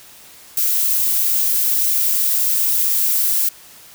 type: noise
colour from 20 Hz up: violet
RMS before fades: -17 dBFS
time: 0.57-3.49 s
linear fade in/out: 5 ms
effects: white hiss -43 dBFS RMS until 3.94 s

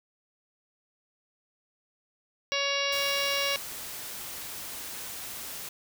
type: harmonic tone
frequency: 560 Hz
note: C#5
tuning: 18 cents sharp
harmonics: 1 / 2 / 3 / 4 / 5 / 6 / 7 / 8 / 9 / 10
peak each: -33 / -36 / -38 / -33 / -32 / -39 / -35 / -41 / -40 / -36 dBFS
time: 2.52-3.56 s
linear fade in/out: 0 ms
type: noise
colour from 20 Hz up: white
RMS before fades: -39 dBFS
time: 2.92-5.69 s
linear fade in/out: 5 ms
effects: none

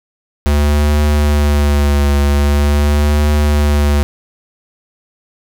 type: tone with vibrato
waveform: square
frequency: 72.8 Hz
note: D2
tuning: 15 cents flat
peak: -10 dBFS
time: 0.46-4.03 s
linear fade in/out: 0 ms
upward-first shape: triangle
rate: 0.44 Hz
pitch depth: 40 cents each way
effects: none

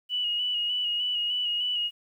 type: tone with vibrato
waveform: sine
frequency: 2921 Hz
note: F#7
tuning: 23 cents flat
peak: -25 dBFS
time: 0.09-1.91 s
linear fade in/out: 50 ms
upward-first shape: square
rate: 3.3 Hz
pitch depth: 26 cents each way
effects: 10-bit

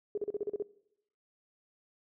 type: tone bursts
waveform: sine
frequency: 414 Hz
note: G#4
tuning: 5 cents flat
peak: -30 dBFS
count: 8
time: 0.15-0.624 s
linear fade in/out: 2 ms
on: 26 ms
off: 38 ms
effects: noise-tail reverb RT60 0.8 s tail -22 dB re dry

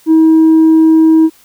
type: tone with tanh clipping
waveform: triangle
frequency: 320 Hz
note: D#4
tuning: 49 cents sharp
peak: -4 dBFS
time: 0.06-1.3 s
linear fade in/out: 50 ms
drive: 6 dB
effects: white hiss -46 dBFS RMS until 1.44 s

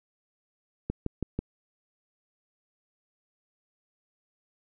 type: click train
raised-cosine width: 3 ms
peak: -16 dBFS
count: 4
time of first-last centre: 0.9-1.39 s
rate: 6.12 Hz
effects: none

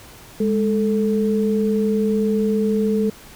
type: tone pair together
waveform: sine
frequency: 207.2 / 440 Hz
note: G#3 / A4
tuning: -4 / 0 cents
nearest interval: octave + minor second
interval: 1304 cents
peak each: -18 / -20 dBFS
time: 0.4-3.1 s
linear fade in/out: 5 ms
effects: pink hiss -43 dBFS RMS until 3.35 s

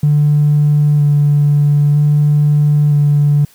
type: tone with vibrato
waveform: triangle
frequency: 146.83 Hz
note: D3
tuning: in tune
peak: -4 dBFS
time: 0.03-3.45 s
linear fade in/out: 5 ms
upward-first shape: square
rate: 0.52 Hz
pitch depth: 12 cents each way
effects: tanh soft clip ceiling -5 dBFS + white hiss -47 dBFS RMS until 3.54 s

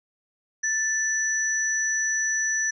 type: tone pair together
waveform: sine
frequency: 1760 / 5920 Hz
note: A6 / F#8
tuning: 0 / 0 cents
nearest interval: octave + major sixth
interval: 2100 cents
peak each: -25 dBFS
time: 0.63-2.71 s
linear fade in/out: 10 ms
effects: none

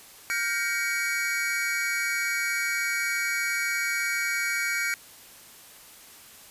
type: chord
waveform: square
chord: G half-diminished seventh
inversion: third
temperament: just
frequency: 1411.2 / 1568 / 1881.6 / 2258 Hz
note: F6 / G6 / Bb6 / Db7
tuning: +18 / 0 / +16 / +31 cents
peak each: -33 / -33 / -34 / -29 dBFS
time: 0.3-4.94 s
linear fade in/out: 0 ms
effects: white hiss -49 dBFS RMS until 6.5 s + resampled to 32000 Hz

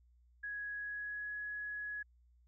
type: tone with pitch glide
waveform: sine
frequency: 1667 to 1681.5 Hz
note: G#6 to G#6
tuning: +6 to +21 cents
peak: -39 dBFS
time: 0.43-2.03 s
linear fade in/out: 10 ms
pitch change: +15 cents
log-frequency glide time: 0.75-1.34 s
effects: added 60 Hz sine -64 dBFS peak until 2.47 s

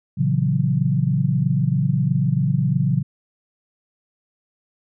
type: chord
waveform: sine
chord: F# dominant seventh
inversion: first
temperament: just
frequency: 115.62 / 138.75 / 166.5 / 185 Hz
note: A#2 / C#3 / E3 / F#3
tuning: -14 / +2 / +18 / 0 cents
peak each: -24 / -19 / -23 / -24 dBFS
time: 0.17-3.03 s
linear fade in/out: 20 ms
effects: none

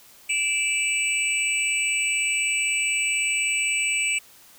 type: tone cluster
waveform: sine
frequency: 2331 / 2641 / 2905 / 7980 Hz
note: D7 / E7 / F#7 / B8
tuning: -14 / +3 / -32 / +17 cents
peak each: -24 / -28 / -31 / -27 dBFS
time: 0.29-4.19 s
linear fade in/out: 10 ms
effects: white hiss -51 dBFS RMS until 4.58 s

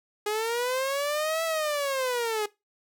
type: linear two-way sweep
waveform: sawtooth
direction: up then down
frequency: 413.5 to 659.3 to 413.5 Hz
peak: -22 dBFS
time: 0.26-2.46 s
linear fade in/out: 5 ms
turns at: 1.44 s
effects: noise-tail reverb RT60 0.2 s tail -19 dB re dry

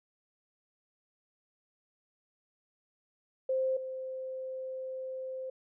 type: tone pair in turn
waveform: sine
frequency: 523.3 / 521.1 Hz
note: C5 / C5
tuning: 0 / -7 cents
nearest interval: unison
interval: 7 cents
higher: first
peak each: -27 / -36 dBFS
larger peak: first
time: 3.49-3.77 / 3.77-5.5 s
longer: second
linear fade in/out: 5 ms
effects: none

